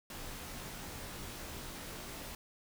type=noise with comb filter; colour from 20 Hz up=pink; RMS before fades=-45 dBFS; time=0.1-2.35 s; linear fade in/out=2 ms; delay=19 ms; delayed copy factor=-0.75; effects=none